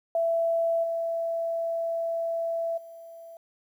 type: tone with level steps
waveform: sine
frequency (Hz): 666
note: E5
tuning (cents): +18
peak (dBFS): -22 / -26 / -42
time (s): 0.15-3.37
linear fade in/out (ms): 2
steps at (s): 0.83 / 2.77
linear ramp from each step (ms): 10
effects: 10-bit